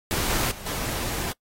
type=noise with level steps; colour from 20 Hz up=pink; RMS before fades=-25 / -40 / -30 dBFS; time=0.11-1.32 s; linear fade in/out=0 ms; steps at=0.51 / 0.66 s; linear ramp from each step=5 ms; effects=noise-tail reverb RT60 0.1 s tail -23 dB re dry + AAC 48 kbps